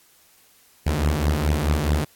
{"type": "beating tone pair", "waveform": "sawtooth", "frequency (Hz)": [72.2, 76.9], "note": ["D2", "D#2"], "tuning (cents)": [-29, -20], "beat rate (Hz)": 4.7, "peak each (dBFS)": -18, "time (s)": [0.86, 2.05], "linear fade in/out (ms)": 10, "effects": ["white hiss -56 dBFS RMS until 2.15 s", "AAC 64 kbps"]}